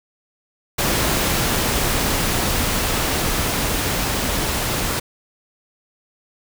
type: noise with level ramp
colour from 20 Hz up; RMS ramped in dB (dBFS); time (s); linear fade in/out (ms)
pink; -19 to -22; 0.78-5; 10
effects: none